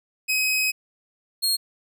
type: tone pair in turn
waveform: sawtooth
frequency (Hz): 2533 / 4260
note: D#7 / C8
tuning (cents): +30 / +30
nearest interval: major sixth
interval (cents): 900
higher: second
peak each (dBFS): -17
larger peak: neither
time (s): 0.28-0.72 / 1.42-1.57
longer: first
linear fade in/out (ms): 20
effects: none